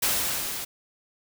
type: noise with level ramp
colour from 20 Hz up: white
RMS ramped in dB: -23 to -34 dBFS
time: 0.02-0.65 s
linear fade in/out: 10 ms
effects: none